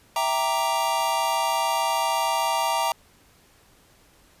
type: chord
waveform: square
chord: E half-diminished seventh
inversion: none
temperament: equal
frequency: 659.3 / 784 / 932.3 / 1174.7 Hz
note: E5 / G5 / Bb5 / D6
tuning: 0 / 0 / 0 / 0 cents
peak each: -30 / -29 / -25 / -31 dBFS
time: 0.16-2.92 s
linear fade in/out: 2 ms
effects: pink hiss -57 dBFS RMS until 4.4 s + resampled to 32000 Hz